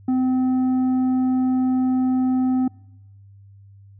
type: tone with tanh clipping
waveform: sine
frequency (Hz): 256.7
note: C4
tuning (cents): -33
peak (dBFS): -18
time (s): 0.08-2.68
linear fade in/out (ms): 5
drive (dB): 6
effects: noise-tail reverb RT60 1.0 s tail -25 dB re dry + added 99 Hz sine -44 dBFS peak until 3.99 s